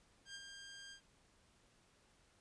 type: tone with ADSR envelope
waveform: 15% pulse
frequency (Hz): 1600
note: G6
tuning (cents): +35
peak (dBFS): -40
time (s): 0.25-1.01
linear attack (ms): 96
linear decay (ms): 45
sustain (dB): -5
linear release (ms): 88
effects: pink hiss -71 dBFS RMS until 2.4 s + resampled to 22050 Hz